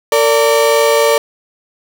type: tone pair together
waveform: 35% pulse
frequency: 455.4 / 580 Hz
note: A#4 / D5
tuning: -40 / -22 cents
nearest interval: major third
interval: 418 cents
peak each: -10 dBFS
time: 0.12-1.18 s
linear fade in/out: 2 ms
effects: none